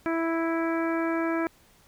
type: harmonic tone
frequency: 329.6 Hz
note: E4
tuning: in tune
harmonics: 1 / 2 / 3 / 4 / 5 / 6 / 7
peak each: -26 / -32 / -36 / -35 / -36 / -44 / -40 dBFS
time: 0.06-1.47 s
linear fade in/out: 0 ms
effects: pink hiss -59 dBFS RMS until 1.87 s